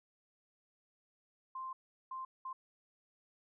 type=tone bursts at uneven times; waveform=sine; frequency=1046.5 Hz; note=C6; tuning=in tune; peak=-40 dBFS; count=3; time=1.55-1.73 / 2.11-2.25 / 2.45-2.53 s; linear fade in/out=5 ms; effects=none